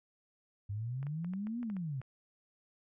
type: exponential two-way sweep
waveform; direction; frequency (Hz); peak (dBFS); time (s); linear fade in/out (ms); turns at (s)
sine; up then down; 98 to 246.8 to 123.9; -35; 0.69-2.01; 10; 1.61
type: clicks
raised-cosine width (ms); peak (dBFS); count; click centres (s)
0.5; -37; 9; 1.029 / 1.068 / 1.246 / 1.336 / 1.47 / 1.63 / 1.7 / 1.767 / 2.016
effects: none